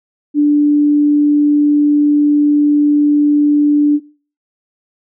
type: tone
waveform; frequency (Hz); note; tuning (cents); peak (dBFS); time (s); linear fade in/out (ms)
sine; 293.7; D4; 0; -7; 0.34-4; 50
effects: noise-tail reverb RT60 0.4 s tail -21 dB re dry